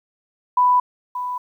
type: tone with echo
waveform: sine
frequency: 992 Hz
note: B5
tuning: 7 cents sharp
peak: -12 dBFS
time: 0.57-0.8 s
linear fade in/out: 5 ms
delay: 580 ms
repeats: 1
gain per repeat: -11 dB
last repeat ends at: 1.38 s
effects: 9-bit